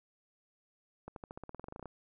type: accelerating click train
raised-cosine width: 1 ms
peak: -30 dBFS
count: 16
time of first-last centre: 1.08-1.857 s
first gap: 82 ms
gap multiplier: 0.93
effects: none